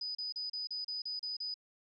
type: tone bursts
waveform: sine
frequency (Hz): 4978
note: D#8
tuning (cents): 0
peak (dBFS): -36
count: 9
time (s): 0.01-1.542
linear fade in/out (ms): 5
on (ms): 140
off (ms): 34
effects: none